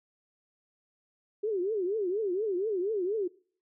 sine tone with vibrato, 396.7 Hz, G4, 21 cents sharp, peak -27 dBFS, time 1.43-3.28 s, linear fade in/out 10 ms, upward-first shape triangle, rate 4.2 Hz, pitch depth 250 cents each way, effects noise-tail reverb RT60 0.5 s tail -24 dB re dry

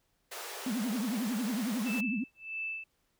pink high-pass noise, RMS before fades -42 dBFS, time 0.31-2.01 s, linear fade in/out 10 ms, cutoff 390 Hz, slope 48 dB/octave
sine tone with vibrato, 229.1 Hz, A#3, 30 cents flat, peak -30 dBFS, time 0.66-2.24 s, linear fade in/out 5 ms, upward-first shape triangle, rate 11 Hz, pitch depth 300 cents each way
sine tone with tremolo, 2637 Hz, E7, in tune, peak -33 dBFS, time 1.86-2.84 s, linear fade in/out 5 ms, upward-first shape sine, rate 1.6 Hz, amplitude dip 100%
effects pink hiss -75 dBFS RMS until 3.19 s

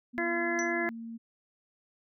sine tone with pitch glide, 242.6 to 229 Hz, B3 to A#3, -31 to -31 cents, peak -38 dBFS, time 0.13-1.18 s, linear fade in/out 20 ms, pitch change -100 cents, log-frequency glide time 0.81-0.86 s
harmonic tone, 341 Hz, F4, 41 cents flat, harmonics 1 / 2 / 3 / 4 / 5 / 6, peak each -32 / -35 / -41 / -43 / -33 / -35 dBFS, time 0.18-0.89 s, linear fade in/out 0 ms
sine tone with exponential decay, 5920 Hz, F#8, in tune, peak -31 dBFS, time 0.59-0.72 s, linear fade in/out 0 ms, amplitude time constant 28 ms
effects none

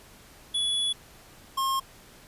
square tone pair in turn, 3403 / 1071.9 Hz, G#7 / C6, +41 / +42 cents, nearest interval octave + minor sixth, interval 1999 cents, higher first, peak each -25 dBFS, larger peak neither, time 0.54-0.93 / 1.57-1.8 s, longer first, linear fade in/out 10 ms, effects pink hiss -52 dBFS RMS until 2.27 s + resampled to 32000 Hz

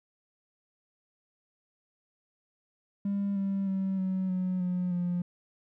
triangle tone with pitch steps, 200 / 195.88 / 191.85 / 187.9 / 184.04 / 180.25 / 176.54 Hz, G3 / G3 / G3 / F#3 / F#3 / F#3 / F3, +35 / -1 / -37 / +27 / -9 / -45 / +19 cents, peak -24 dBFS, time 3.05-5.22 s, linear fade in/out 5 ms, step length 310 ms, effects tanh soft clip ceiling -23 dBFS

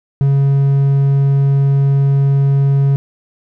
triangle tone, 138.59 Hz, C#3, in tune, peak -7 dBFS, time 0.21-2.96 s, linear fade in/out 0 ms, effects none

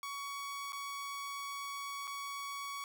sawtooth tone with dropouts, 1123 Hz, C#6, 22 cents sharp, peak -36 dBFS, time 0.03-2.84 s, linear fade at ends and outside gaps 1 ms, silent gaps 0.722-0.73 / 2.072-2.076 s, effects none

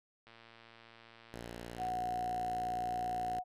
click train, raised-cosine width 0.3 ms, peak -40 dBFS, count 187, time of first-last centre 0.27-1.887 s, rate 115 Hz
5% pulse tone, 58.7 Hz, A#1, 13 cents sharp, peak -33 dBFS, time 1.34-3.4 s, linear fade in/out 0 ms
sine tone with pitch glide, 738 to 732.1 Hz, F#5 to F#5, -5 to -19 cents, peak -34 dBFS, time 1.77-3.44 s, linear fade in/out 50 ms, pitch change -14 cents, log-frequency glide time 1.88-2 s
effects resampled to 32000 Hz

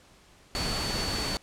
sine tone in noise, 4480 Hz, C#8, 18 cents sharp, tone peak -33 dBFS, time 0.55-1.37 s, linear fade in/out 0 ms, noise pink, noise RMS -31 dBFS, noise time 0.55-1.37 s, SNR -5 dB, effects pink hiss -57 dBFS RMS until 1.42 s + low-pass 9000 Hz 12 dB/octave

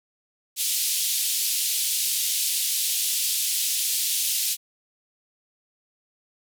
white band-pass noise, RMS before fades -25 dBFS, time 0.56-4.57 s, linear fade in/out 50 ms, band 2900 to 14000 Hz, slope 24 dB/octave, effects none

